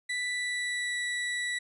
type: tone with pitch glide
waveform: 35% pulse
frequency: 1975.5 to 1955.1 Hz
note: B6 to B6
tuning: 0 to -18 cents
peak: -28 dBFS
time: 0.09-1.59 s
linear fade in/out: 10 ms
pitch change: -18 cents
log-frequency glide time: 0.28-0.99 s
effects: resampled to 24000 Hz